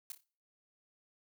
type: noise with echo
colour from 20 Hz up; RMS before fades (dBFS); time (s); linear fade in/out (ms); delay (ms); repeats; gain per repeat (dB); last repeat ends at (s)
blue; -42; 0.1-0.12; 2; 29; 4; -9; 0.236
effects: noise-tail reverb RT60 0.4 s tail -21 dB re dry